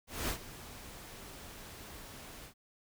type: noise with ADSR envelope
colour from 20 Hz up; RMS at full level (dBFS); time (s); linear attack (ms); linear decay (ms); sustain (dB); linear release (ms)
pink; -34; 0.07-2.54; 220; 85; -15; 92
effects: none